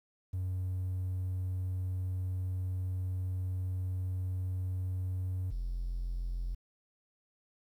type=tone pair in turn; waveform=triangle; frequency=92.5 / 43.33 Hz; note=F#2 / F1; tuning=0 / -13 cents; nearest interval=octave + minor second; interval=1313 cents; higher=first; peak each=-29 / -30 dBFS; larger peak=first; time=0.33-5.51 / 5.51-6.55 s; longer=first; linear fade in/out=10 ms; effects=tanh soft clip ceiling -27 dBFS + 11-bit